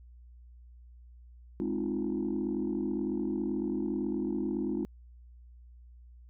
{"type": "chord", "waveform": "sine", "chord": "F minor seventh", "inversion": "first", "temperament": "equal", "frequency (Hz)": [207.7, 261.6, 311.1, 349.2], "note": ["Ab3", "C4", "Eb4", "F4"], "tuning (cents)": [0, 0, 0, 0], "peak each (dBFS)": -34, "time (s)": [1.6, 4.85], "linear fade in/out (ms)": 0, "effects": ["tanh soft clip ceiling -23 dBFS", "added 60 Hz sine -50 dBFS peak until 6.29 s"]}